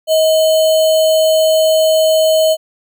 sine tone with sample-and-hold, 634 Hz, D#5, 32 cents sharp, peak -8 dBFS, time 0.07-2.57 s, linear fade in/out 50 ms, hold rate 3675 Hz, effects none

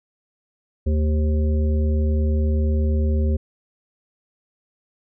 harmonic tone with a mistuned harmonic, 75.7 Hz, D#2, 47 cents flat, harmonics 1 / 3 / 5 / 7, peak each -17 / -27 / -31 / -34 dBFS, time 0.86-3.37 s, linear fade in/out 10 ms, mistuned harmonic 5, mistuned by +49 cents, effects none

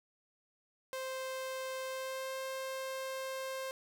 sawtooth tone with pitch glide, 523.3 to 528.5 Hz, C5 to C5, 0 to +17 cents, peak -34 dBFS, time 0.93-3.71 s, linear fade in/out 0 ms, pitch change +17 cents, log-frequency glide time 1.85-2.4 s, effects none

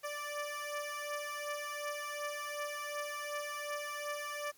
15% pulse beating tone pair, 585 / 587.7 Hz, D5 / D5, -7 / +1 cents, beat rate 2.7 Hz, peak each -36 / -33 dBFS, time 0.03-4.52 s, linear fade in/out 20 ms, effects white hiss -64 dBFS RMS until 4.57 s + MP3 96 kbps

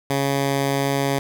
10% pulse tone, 138.59 Hz, C#3, in tune, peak -11 dBFS, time 0.1-1.19 s, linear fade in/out 2 ms, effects none

